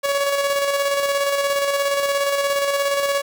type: tone with tremolo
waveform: sawtooth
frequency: 562 Hz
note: C#5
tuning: 24 cents sharp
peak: -13 dBFS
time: 0.03-3.22 s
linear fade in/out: 20 ms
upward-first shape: square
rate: 17 Hz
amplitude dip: 35%
effects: none